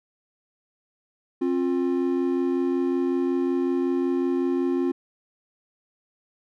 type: tone pair together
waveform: triangle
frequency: 267.3 / 352.7 Hz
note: C4 / F4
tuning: +37 / +17 cents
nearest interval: perfect fourth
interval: 480 cents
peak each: -22 dBFS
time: 1.41-4.92 s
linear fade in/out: 10 ms
effects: none